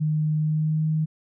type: tone with pitch glide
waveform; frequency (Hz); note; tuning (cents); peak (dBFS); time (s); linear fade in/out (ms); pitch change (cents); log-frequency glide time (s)
sine; 153.8 to 156.4; D#3 to D#3; -20 to +9; -20; 0-1.06; 20; +29; 0.38-0.85
effects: none